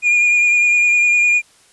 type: tone with vibrato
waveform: triangle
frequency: 2427 Hz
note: D#7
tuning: 44 cents flat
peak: -9 dBFS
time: 0.02-1.42 s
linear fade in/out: 50 ms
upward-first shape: sine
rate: 9.9 Hz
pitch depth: 22 cents each way
effects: white hiss -51 dBFS RMS until 1.72 s + resampled to 24000 Hz